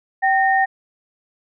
sine tone pair together, 773.2 / 1839 Hz, G5 / A#6, -24 / -24 cents, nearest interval octave + minor third, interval 1500 cents, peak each -15 / -18 dBFS, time 0.22-0.66 s, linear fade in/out 20 ms, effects none

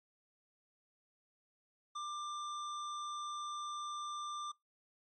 square tone, 1188 Hz, D6, 20 cents sharp, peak -40 dBFS, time 1.95-4.52 s, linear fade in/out 10 ms, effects noise-tail reverb RT60 0.2 s tail -26 dB re dry + MP3 32 kbps

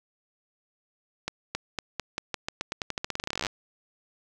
accelerating click train, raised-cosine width 0.2 ms, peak -12 dBFS, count 29, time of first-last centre 1.28-3.467 s, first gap 270 ms, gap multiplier 0.88, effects none

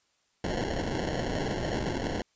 blue noise with sample-and-hold, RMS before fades -31 dBFS, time 0.44-2.22 s, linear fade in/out 2 ms, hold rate 1225 Hz, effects white hiss -71 dBFS RMS until 2.35 s + resampled to 16000 Hz

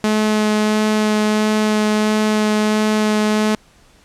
sawtooth tone with vibrato, 213.7 Hz, G#3, 50 cents sharp, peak -10 dBFS, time 0.04-3.55 s, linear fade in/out 0 ms, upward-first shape sine, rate 1.5 Hz, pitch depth 8 cents each way, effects pink hiss -51 dBFS RMS until 4.04 s + low-pass 9000 Hz 12 dB/octave

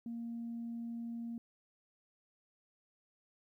sine tone, 233.1 Hz, A#3, in tune, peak -38 dBFS, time 0.06-1.38 s, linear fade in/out 2 ms, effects tanh soft clip ceiling -35 dBFS + 13-bit

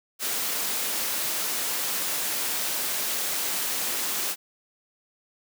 white high-pass noise, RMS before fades -28 dBFS, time 0.19-4.36 s, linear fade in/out 50 ms, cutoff 200 Hz, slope 12 dB/octave, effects none

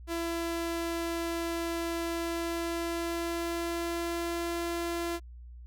sawtooth tone with pitch glide, 336 to 340.9 Hz, E4 to F4, +33 to -42 cents, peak -27 dBFS, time 0.07-5.2 s, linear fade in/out 50 ms, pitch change +25 cents, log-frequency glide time 2.09-4.55 s, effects added 60 Hz sine -44 dBFS peak until 5.66 s

